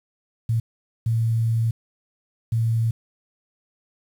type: tone bursts at uneven times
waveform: sine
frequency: 113.9 Hz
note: A#2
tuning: 40 cents flat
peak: -18 dBFS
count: 3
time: 0.49-0.6 / 1.06-1.71 / 2.52-2.91 s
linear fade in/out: 5 ms
effects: 8-bit